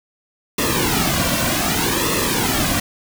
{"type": "noise with flanger", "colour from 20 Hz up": "pink", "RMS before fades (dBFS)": -19, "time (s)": [0.58, 2.8], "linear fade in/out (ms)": 5, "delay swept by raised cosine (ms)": [1.3, 2.4], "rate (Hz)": 0.65, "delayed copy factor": -0.75, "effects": []}